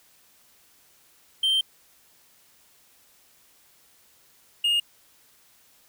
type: tone pair in turn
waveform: triangle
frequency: 3136 / 2843 Hz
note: G7 / F7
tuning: 0 / +30 cents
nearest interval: major second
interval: 170 cents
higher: first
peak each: -18 dBFS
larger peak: neither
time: 1.43-1.61 / 4.64-4.8 s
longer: first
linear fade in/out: 5 ms
effects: white hiss -59 dBFS RMS until 5.88 s